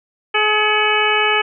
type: harmonic tone with a mistuned harmonic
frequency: 425.1 Hz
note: G#4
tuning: 40 cents sharp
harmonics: 1 / 2 / 3 / 4 / 5 / 6 / 7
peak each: -21 / -21 / -21 / -21 / -21 / -21 / -21 dBFS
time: 0.34-1.42 s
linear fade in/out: 10 ms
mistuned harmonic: 5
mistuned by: +89 cents
effects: none